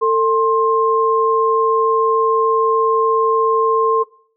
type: tone pair together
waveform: sine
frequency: 448.3 / 1058.3 Hz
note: A4 / C6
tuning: +32 / +19 cents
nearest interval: octave + minor third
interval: 1487 cents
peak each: -14 / -15 dBFS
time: 0.01-4.04 s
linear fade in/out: 20 ms
effects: noise-tail reverb RT60 0.5 s tail -19 dB re dry